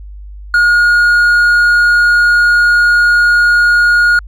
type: tone with hard clipping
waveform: sine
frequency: 1435 Hz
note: F6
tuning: 47 cents sharp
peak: -7 dBFS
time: 0.54-4.19 s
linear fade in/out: 2 ms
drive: 3 dB
effects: added 50 Hz sine -27 dBFS peak until 4.27 s